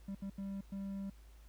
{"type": "tone bursts at uneven times", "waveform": "triangle", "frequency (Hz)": 196.3, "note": "G3", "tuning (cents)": 3, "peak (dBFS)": -37, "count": 4, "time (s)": [[0.08, 0.15], [0.22, 0.3], [0.38, 0.61], [0.72, 1.1]], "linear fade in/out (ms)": 5, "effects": ["added 53 Hz sine -55 dBFS peak until 1.48 s", "pink hiss -68 dBFS RMS until 1.48 s"]}